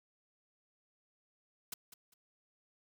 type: noise with echo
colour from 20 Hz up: white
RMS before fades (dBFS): -41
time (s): 1.72-1.74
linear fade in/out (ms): 5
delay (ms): 200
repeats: 2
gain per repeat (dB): -12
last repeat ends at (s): 2.14
effects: none